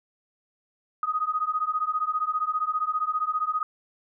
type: beating tone pair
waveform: sine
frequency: 1243 / 1258 Hz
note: D#6 / D#6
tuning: -2 / +19 cents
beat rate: 15 Hz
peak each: -27 dBFS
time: 1.03-3.63 s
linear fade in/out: 2 ms
effects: none